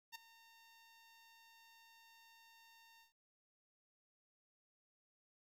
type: tone with ADSR envelope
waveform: 10% pulse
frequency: 914 Hz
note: A#5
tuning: 34 cents flat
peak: -37 dBFS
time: 0.12-3.13 s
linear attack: 32 ms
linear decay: 11 ms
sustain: -18 dB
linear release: 130 ms
effects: 13-bit